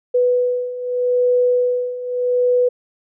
sine beating tone pair, 493.9 / 494.71 Hz, B4 / B4, 0 / +3 cents, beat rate 0.81 Hz, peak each -20 / -16 dBFS, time 0.14-2.69 s, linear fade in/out 10 ms, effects none

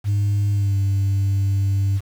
sine tone with pitch glide, 101.8 to 98.33 Hz, G#2 to G2, -34 to +6 cents, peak -14 dBFS, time 0.04-2.01 s, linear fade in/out 50 ms, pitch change -60 cents, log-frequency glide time 0.52-0.76 s, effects tanh soft clip ceiling -15 dBFS + 7-bit

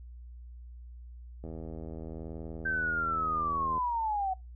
click train, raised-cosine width 2 ms, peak -29 dBFS, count 190, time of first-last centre 1.44-3.779 s, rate 80.8 Hz
sine linear sweep, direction down, 1568 to 740 Hz, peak -28 dBFS, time 2.65-4.34 s, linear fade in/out 10 ms
effects noise-tail reverb RT60 0.2 s tail -24 dB re dry + added 60 Hz sine -44 dBFS peak until 4.55 s

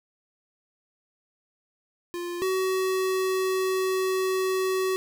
square tone pair in turn, 349.2 / 376.6 Hz, F4 / F#4, 0 / +31 cents, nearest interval minor second, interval 131 cents, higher second, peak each -31 / -24 dBFS, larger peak second, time 2.14-2.42 / 2.42-4.96 s, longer second, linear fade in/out 0 ms, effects none

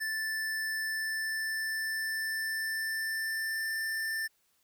square tone with pitch glide, 1760 to 1781.5 Hz, A6 to A6, 0 to +21 cents, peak -32 dBFS, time 0-4.28 s, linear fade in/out 20 ms, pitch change +21 cents, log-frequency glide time 0.82-3.87 s, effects white hiss -72 dBFS RMS until 4.63 s

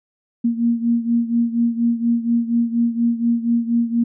sine beating tone pair, 233.1 / 237.3 Hz, A#3 / A#3, 0 / +31 cents, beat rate 4.2 Hz, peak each -17 / -21 dBFS, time 0.44-4.04 s, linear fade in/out 10 ms, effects none

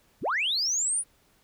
sine linear sweep, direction up, 32.7 to 9850 Hz, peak -23 dBFS, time 0.21-1.04 s, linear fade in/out 50 ms, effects tanh soft clip ceiling -20 dBFS + pink hiss -64 dBFS RMS until 1.43 s

